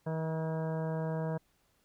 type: harmonic tone with a mistuned harmonic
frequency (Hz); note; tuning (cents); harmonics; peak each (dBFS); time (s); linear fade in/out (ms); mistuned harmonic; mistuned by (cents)
160; D#3; +49; 1 / 2 / 3 / 4 / 5 / 6 / 7 / 8 / 9 / 10; -33 / -46 / -39 / -40 / -51 / -45 / -57 / -56 / -57 / -52; 0.06-1.38; 10; 10; +23
effects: pink hiss -72 dBFS RMS until 1.84 s